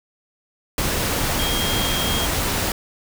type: tone in noise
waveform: sine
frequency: 3239 Hz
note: G#7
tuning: 44 cents flat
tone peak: -25 dBFS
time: 1.39-2.26 s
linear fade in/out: 2 ms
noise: pink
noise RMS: -22 dBFS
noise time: 0.78-2.72 s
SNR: -6 dB
effects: none